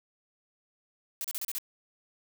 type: noise bursts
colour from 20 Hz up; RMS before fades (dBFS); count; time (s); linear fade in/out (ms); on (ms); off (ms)
blue; -34; 6; 1.21-1.584; 0; 34; 34
effects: none